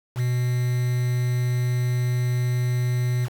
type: tone with quantisation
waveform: triangle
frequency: 123.47 Hz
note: B2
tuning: in tune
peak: -18 dBFS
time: 0.15-3.29 s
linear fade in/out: 50 ms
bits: 6
effects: none